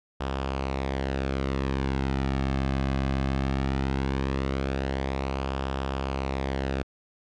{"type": "tone with flanger", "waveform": "sawtooth", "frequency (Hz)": 67.2, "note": "C2", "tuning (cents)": 47, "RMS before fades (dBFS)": -28, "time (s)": [0.2, 6.83], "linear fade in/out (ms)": 10, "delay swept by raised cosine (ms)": [0.47, 2.17], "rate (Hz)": 0.18, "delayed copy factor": -0.5, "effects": ["low-pass 4000 Hz 12 dB/octave"]}